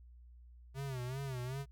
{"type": "tone with vibrato", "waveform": "square", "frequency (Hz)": 130.81, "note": "C3", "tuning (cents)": 0, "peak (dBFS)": -39, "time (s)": [0.74, 1.66], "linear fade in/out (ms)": 50, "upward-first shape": "sine", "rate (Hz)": 2.6, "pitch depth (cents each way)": 110, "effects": ["added 60 Hz sine -54 dBFS peak until 1.71 s"]}